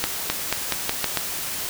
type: accelerating click train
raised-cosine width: 0.2 ms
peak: -3 dBFS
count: 7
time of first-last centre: 0.04-1.173 s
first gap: 260 ms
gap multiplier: 0.87
effects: white hiss -29 dBFS RMS until 1.69 s